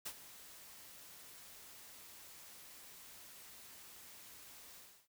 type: noise with ADSR envelope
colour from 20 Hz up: white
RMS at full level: -42 dBFS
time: 0.05-5.08 s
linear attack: 14 ms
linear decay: 62 ms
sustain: -14 dB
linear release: 310 ms
effects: noise-tail reverb RT60 0.1 s tail -19 dB re dry